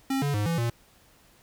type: tone with pitch steps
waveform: square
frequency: 269 / 143.1 / 104 / 167.4 / 117.6 Hz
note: C4 / D3 / G#2 / E3 / A#2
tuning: +48 / -45 / +3 / +27 / +16 cents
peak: -25 dBFS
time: 0.1-0.7 s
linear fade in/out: 5 ms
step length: 120 ms
effects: pink hiss -59 dBFS RMS until 1.42 s